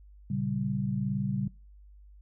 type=chord; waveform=sine; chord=G diminished; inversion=first; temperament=equal; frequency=116.54 / 138.59 / 196 Hz; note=Bb2 / Db3 / G3; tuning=0 / 0 / 0 cents; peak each=-35 / -31 / -31 dBFS; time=0.3-1.48 s; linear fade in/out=5 ms; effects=noise-tail reverb RT60 0.3 s tail -22 dB re dry + added 50 Hz sine -50 dBFS peak until 2.21 s